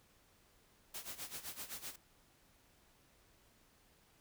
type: noise with tremolo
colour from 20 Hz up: white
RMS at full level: -44 dBFS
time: 0.94-1.96 s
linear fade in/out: 5 ms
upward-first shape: sine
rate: 7.8 Hz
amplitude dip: 80%
effects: pink hiss -69 dBFS RMS until 4.2 s